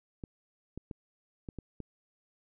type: clicks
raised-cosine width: 3 ms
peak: -27 dBFS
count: 6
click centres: 0.238 / 0.776 / 0.912 / 1.488 / 1.587 / 1.803 s
effects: none